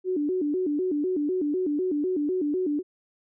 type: tone with vibrato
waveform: sine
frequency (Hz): 329.6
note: E4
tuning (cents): 0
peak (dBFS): -23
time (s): 0.04-2.83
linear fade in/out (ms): 50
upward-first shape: square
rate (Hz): 4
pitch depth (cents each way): 200
effects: none